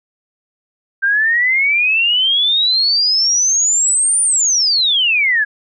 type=exponential two-way sweep; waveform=sine; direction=up then down; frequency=1564 to 9397 to 1641 Hz; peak=-11 dBFS; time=1.02-5.45 s; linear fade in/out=20 ms; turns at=4.22 s; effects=none